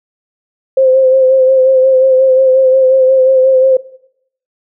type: tone with vibrato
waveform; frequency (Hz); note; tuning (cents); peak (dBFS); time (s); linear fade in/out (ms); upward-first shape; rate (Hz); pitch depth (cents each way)
sine; 523.3; C5; 0; -5; 0.77-3.77; 5; sine; 5.6; 29
effects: noise-tail reverb RT60 0.7 s tail -18 dB re dry